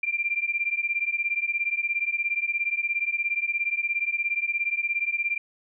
sine beating tone pair, 2367 / 2384 Hz, D7 / D7, +13 / +25 cents, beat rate 17 Hz, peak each -27 dBFS, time 0.03-5.38 s, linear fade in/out 5 ms, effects none

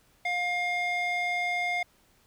square tone with band-pass filter, 709 Hz, F5, 26 cents sharp, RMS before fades -29 dBFS, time 0.25-1.83 s, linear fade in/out 5 ms, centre 1800 Hz, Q 2.3, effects pink hiss -64 dBFS RMS until 2.26 s

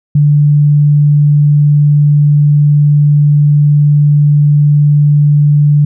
sine tone, 146.83 Hz, D3, in tune, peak -4 dBFS, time 0.15-5.85 s, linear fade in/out 5 ms, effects none

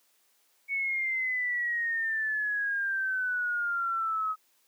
sine exponential sweep, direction down, 2227 to 1268 Hz, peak -27 dBFS, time 0.68-4.36 s, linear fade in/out 50 ms, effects white hiss -68 dBFS RMS until 4.67 s + high-pass 300 Hz 12 dB/octave

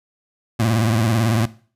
25% pulse tone with vibrato, 112.5 Hz, A2, 39 cents sharp, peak -12 dBFS, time 0.59-1.46 s, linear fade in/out 10 ms, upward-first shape triangle, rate 18 Hz, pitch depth 130 cents each way, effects noise-tail reverb RT60 0.4 s tail -17 dB re dry + resampled to 32000 Hz

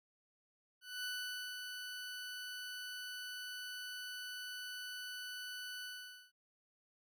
20% pulse tone with ADSR envelope, 1491 Hz, F#6, 13 cents sharp, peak -34 dBFS, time 0.81-6.32 s, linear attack 230 ms, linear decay 510 ms, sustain -5 dB, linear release 480 ms, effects none

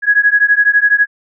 sine beating tone pair, 1661.2 / 1673.2 Hz, G#6 / G#6, 0 / +12 cents, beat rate 12 Hz, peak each -11 dBFS, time 0.02-1.07 s, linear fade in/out 50 ms, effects none

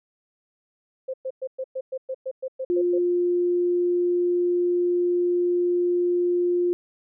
sine tone bursts, 523.3 Hz, C5, in tune, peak -26 dBFS, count 12, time 1.08-2.986 s, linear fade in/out 10 ms, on 58 ms, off 110 ms
sine tone, 352.7 Hz, F4, 17 cents sharp, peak -19 dBFS, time 2.7-6.73 s, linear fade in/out 0 ms
effects none

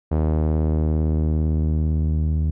sawtooth tone with low-pass filter sweep, 77.78 Hz, D#2, in tune, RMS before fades -20 dBFS, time 0.11-2.51 s, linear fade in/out 10 ms, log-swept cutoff 720 to 160 Hz, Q 0.84, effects none

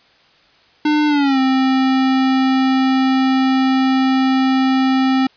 square tone with pitch glide, 300.6 to 263.2 Hz, D4 to C4, +40 to +10 cents, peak -13 dBFS, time 0.85-5.27 s, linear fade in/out 5 ms, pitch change -230 cents, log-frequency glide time 1.07-1.39 s, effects white hiss -52 dBFS RMS until 5.36 s + resampled to 11025 Hz

